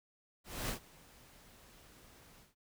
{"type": "noise with ADSR envelope", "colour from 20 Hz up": "pink", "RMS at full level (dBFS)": -37, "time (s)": [0.44, 2.55], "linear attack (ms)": 250, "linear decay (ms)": 100, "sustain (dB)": -23, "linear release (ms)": 160, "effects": []}